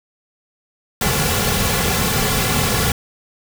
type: noise with comb filter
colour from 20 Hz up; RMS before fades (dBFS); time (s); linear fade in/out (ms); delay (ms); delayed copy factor
pink; -18; 1.01-2.92; 2; 3.2; -0.7
effects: none